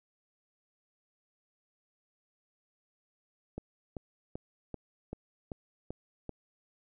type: click train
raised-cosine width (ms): 2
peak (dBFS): -25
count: 8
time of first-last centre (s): 3.58-6.293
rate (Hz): 2.58
effects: none